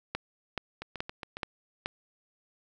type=two click trains; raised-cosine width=0.3 ms; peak=-15 / -22 dBFS; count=5 / 5; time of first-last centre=0.15-1.859 / 0.82-1.369 s; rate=2.34 / 7.28 Hz; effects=none